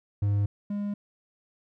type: tone pair in turn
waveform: triangle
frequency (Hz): 101.8 / 204.1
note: G#2 / G#3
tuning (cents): -34 / -30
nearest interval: octave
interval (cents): 1204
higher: second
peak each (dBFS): -20 / -26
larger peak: first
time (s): 0.22-0.46 / 0.7-0.94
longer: neither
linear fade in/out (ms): 5
effects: none